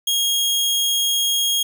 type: tone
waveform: sawtooth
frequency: 3268 Hz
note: G#7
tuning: 29 cents flat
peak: -14 dBFS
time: 0.07-1.63 s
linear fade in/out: 5 ms
effects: none